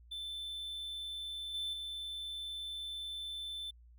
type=tone with level steps; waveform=triangle; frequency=3531 Hz; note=A7; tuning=5 cents sharp; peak=-38 / -34 / -38 dBFS; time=0.11-3.71 s; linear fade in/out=10 ms; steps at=1.54 / 1.73 s; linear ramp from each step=5 ms; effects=added 59 Hz sine -56 dBFS peak until 3.98 s